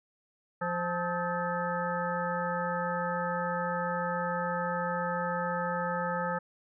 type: harmonic tone with a mistuned harmonic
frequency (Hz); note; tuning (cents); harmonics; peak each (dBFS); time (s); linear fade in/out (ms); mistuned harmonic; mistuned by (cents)
174.61; F3; 0; 1 / 3 / 5 / 7 / 9 / 10; -36 / -34 / -35 / -35 / -41 / -40; 0.61-6.39; 10; 7; +80
effects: none